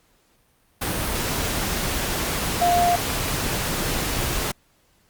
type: tone in noise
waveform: sine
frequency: 701 Hz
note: F5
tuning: 6 cents sharp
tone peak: -16 dBFS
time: 2.61-2.96 s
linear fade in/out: 10 ms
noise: pink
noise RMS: -25 dBFS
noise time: 0.81-4.52 s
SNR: +6 dB
effects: pink hiss -62 dBFS RMS until 5.09 s + Opus 48 kbps